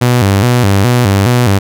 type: tone with vibrato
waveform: sawtooth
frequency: 110 Hz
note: A2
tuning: in tune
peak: -3 dBFS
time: 0.01-1.59 s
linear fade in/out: 10 ms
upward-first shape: square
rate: 2.4 Hz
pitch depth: 190 cents each way
effects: none